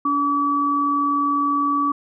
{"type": "tone pair together", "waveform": "sine", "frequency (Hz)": [286.5, 1146], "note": ["D4", "D6"], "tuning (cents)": [-43, -43], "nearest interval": "2 octaves", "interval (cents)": 2400, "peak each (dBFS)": [-23, -18], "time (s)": [0.05, 1.92], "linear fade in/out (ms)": 5, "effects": []}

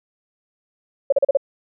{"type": "tone bursts", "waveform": "sine", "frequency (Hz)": 554.4, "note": "C#5", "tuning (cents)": 0, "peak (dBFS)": -11, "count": 5, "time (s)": [1.1, 1.372], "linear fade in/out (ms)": 5, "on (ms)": 24, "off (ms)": 38, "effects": []}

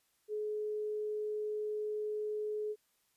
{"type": "tone", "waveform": "sine", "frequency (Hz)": 424.2, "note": "G#4", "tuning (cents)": 37, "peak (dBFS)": -34, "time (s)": [0.28, 2.76], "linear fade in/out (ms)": 50, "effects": ["white hiss -75 dBFS RMS until 3.16 s", "resampled to 32000 Hz"]}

